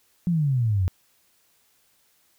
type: exponential sweep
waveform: sine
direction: down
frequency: 180.7 to 87.31 Hz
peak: -19 dBFS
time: 0.27-0.88 s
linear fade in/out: 0 ms
effects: white hiss -64 dBFS RMS until 2.38 s